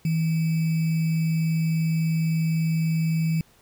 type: tone with sample-and-hold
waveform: sine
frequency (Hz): 161.8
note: E3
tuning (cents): -32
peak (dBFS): -20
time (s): 0.05-3.41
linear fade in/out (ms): 2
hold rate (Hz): 2450
effects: pink hiss -58 dBFS RMS until 3.61 s